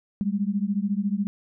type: beating tone pair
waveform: sine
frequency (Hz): 196 / 210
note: G3 / G#3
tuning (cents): 0 / +19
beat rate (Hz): 14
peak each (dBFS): -25 / -26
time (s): 0.21-1.27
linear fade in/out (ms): 0
effects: none